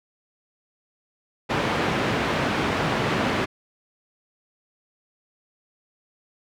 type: band-pass noise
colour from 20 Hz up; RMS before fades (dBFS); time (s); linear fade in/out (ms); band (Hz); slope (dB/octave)
pink; -24; 1.49-3.46; 20; 130 to 2600; 12
effects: none